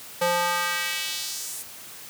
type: tone with high-pass filter sweep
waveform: square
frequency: 174.61 Hz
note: F3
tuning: in tune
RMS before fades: -27 dBFS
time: 0.21-1.63 s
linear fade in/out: 10 ms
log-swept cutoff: 530 to 9600 Hz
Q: 1.4
effects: white hiss -42 dBFS RMS until 2.09 s + high-pass 80 Hz 12 dB/octave